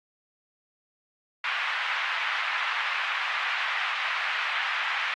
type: band-pass noise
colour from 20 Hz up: white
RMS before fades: -29 dBFS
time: 1.44-5.14 s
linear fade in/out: 2 ms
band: 1000 to 2600 Hz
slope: 24 dB/octave
effects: AAC 48 kbps